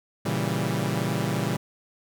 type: chord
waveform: sawtooth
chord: A# diminished seventh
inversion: none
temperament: equal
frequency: 116.54 / 138.59 / 164.81 / 196 Hz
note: A#2 / C#3 / E3 / G3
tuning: 0 / 0 / 0 / 0 cents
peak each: -26 dBFS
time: 0.25-1.57 s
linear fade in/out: 10 ms
effects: none